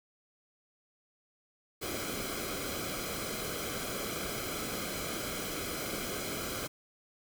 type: noise with comb filter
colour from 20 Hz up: pink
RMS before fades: -37 dBFS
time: 1.81-6.68 s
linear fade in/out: 20 ms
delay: 1.1 ms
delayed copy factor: -0.7
effects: none